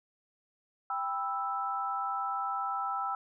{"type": "chord", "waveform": "sine", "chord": "E minor", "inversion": "first", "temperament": "just", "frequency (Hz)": [791.1, 988.9, 1318.5], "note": ["G5", "B5", "E6"], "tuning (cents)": [16, 2, 0], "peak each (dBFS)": [-35, -39, -33], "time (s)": [0.9, 3.15], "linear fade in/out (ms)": 2, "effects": []}